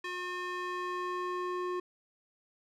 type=tone with band-pass filter sweep; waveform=square; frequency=360 Hz; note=F#4; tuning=47 cents flat; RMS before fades=-36 dBFS; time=0.04-1.8 s; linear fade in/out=5 ms; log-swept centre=2000 to 730 Hz; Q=1.3; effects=none